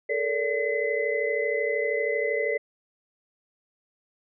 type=tone cluster; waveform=sine; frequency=430.1 / 462.9 / 575 / 2030 Hz; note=A4 / A#4 / D5 / B6; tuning=-39 / -12 / -37 / +47 cents; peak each=-29 dBFS; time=0.09-2.58 s; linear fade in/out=10 ms; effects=none